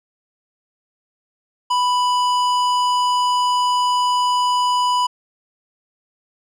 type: tone with hard clipping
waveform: sine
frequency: 990 Hz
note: B5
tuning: 4 cents sharp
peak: -17 dBFS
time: 1.7-5.07 s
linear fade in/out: 10 ms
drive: 13 dB
effects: none